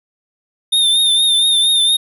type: tone with vibrato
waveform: square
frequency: 3627 Hz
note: A#7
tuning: 48 cents flat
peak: -11 dBFS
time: 0.72-1.97 s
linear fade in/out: 10 ms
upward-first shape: triangle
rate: 4.3 Hz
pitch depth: 58 cents each way
effects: none